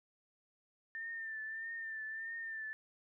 sine tone with vibrato, 1792 Hz, A6, 31 cents sharp, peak -40 dBFS, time 0.95-2.73 s, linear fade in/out 0 ms, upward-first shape triangle, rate 1.6 Hz, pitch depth 48 cents each way, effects none

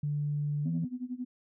sine tone with pitch glide, 146.83 to 165.77 Hz, D3 to E3, 0 to +10 cents, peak -28 dBFS, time 0.03-0.85 s, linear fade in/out 5 ms, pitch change +210 cents, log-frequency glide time 0.64-0.69 s
sine tone with tremolo, 250 Hz, B3, 21 cents sharp, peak -31 dBFS, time 0.65-1.25 s, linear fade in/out 10 ms, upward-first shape sine, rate 11 Hz, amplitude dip 90%
effects tanh soft clip ceiling -21 dBFS

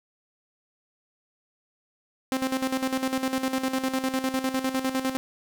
sawtooth tone with tremolo, 262.6 Hz, C4, 6 cents sharp, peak -19 dBFS, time 2.32-5.17 s, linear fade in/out 0 ms, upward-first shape square, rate 9.9 Hz, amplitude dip 65%, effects none

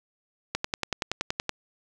click train, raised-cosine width 0.2 ms, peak -9 dBFS, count 11, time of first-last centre 0.55-1.493 s, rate 10.6 Hz, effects none

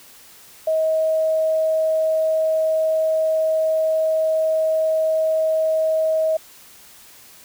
sine tone, 635 Hz, D#5, 35 cents sharp, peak -16 dBFS, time 0.67-6.37 s, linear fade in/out 5 ms, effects white hiss -46 dBFS RMS until 7.44 s

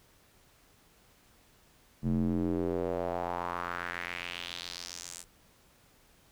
square tone with band-pass filter sweep, 43.65 Hz, F1, in tune, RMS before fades -34 dBFS, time 2.02-5.25 s, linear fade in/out 50 ms, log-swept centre 180 to 8400 Hz, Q 2.7, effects pink hiss -63 dBFS RMS until 6.31 s

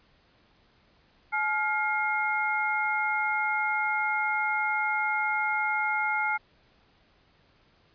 sine tone cluster, 853 / 1404 / 2139 Hz, G#5 / F6 / C7, +46 / +9 / +38 cents, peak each -29 dBFS, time 1.32-6.38 s, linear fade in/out 20 ms, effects pink hiss -63 dBFS RMS until 7.94 s + resampled to 11025 Hz

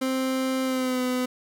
30% pulse tone with pitch glide, 261.8 to 252.2 Hz, C4 to B3, +1 to +36 cents, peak -21 dBFS, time 0.01-1.26 s, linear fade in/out 10 ms, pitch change -65 cents, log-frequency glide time 0.64-1.02 s, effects none

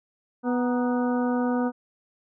harmonic tone with a mistuned harmonic, 246.9 Hz, B3, in tune, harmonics 1 / 2 / 3 / 4 / 5 / 6, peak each -23 / -29 / -33 / -35 / -37 / -39 dBFS, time 0.43-1.72 s, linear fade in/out 50 ms, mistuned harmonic 4, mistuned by -78 cents, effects none

